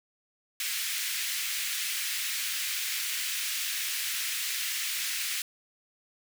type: high-pass noise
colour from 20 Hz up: pink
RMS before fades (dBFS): -32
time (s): 0.6-5.42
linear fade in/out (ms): 2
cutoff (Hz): 1900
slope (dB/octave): 24
effects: none